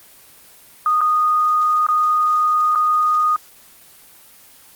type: tone with dropouts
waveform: sine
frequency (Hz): 1235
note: D#6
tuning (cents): -13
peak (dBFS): -13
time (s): 0.86-3.36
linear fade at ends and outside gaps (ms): 1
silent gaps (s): 1.008-1.014 / 1.866-1.887 / 2.751-2.757
effects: white hiss -46 dBFS RMS until 4.75 s + Opus 24 kbps